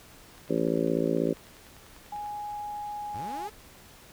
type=click train; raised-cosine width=0.3 ms; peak=-35 dBFS; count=20; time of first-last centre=0.38-2.261 s; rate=10.1 Hz
type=harmonic tone; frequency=56.2 Hz; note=A1; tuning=37 cents sharp; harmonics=3 / 4 / 5 / 6 / 7 / 8 / 9 / 10; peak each=-32 / -33 / -30 / -32 / -30 / -37 / -32 / -35 dBFS; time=0.49-1.34 s; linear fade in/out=20 ms
type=tone; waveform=sine; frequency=830.6 Hz; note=G#5; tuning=in tune; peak=-33 dBFS; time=2.12-3.48 s; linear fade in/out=5 ms
type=linear sweep; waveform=sawtooth; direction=up; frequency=73.42 to 440.6 Hz; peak=-36 dBFS; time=3.14-3.5 s; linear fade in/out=10 ms
effects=pink hiss -52 dBFS RMS until 4.12 s